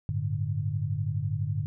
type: chord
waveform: sine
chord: G suspended second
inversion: none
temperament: equal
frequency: 98 / 110 / 146.83 Hz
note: G2 / A2 / D3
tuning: 0 / 0 / 0 cents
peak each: -31 dBFS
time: 0.09-1.66 s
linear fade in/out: 0 ms
effects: none